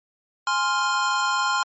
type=chord; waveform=square; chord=F minor; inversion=first; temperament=equal; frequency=830.6 / 1046.5 / 1396.9 Hz; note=Ab5 / C6 / F6; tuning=0 / 0 / 0 cents; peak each=-29 / -24 / -25 dBFS; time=0.47-1.63 s; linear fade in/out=2 ms; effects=MP3 32 kbps